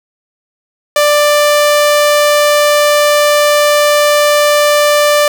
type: tone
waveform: sawtooth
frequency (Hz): 590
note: D5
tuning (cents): +8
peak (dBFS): -3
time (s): 0.96-5.28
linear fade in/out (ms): 2
effects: none